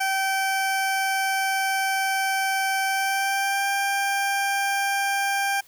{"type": "tone with pitch glide", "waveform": "20% pulse", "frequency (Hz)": [773, 792.9], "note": ["G5", "G5"], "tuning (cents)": [-24, 20], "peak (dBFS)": -17, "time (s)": [0, 5.61], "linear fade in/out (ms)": 10, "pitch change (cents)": 44, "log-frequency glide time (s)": [2.86, 3.68], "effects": ["white hiss -54 dBFS RMS until 5.67 s"]}